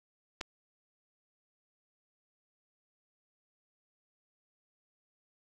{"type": "clicks", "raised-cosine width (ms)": 0.2, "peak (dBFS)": [-29, -18], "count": 2, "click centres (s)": [0.409, 0.412], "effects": []}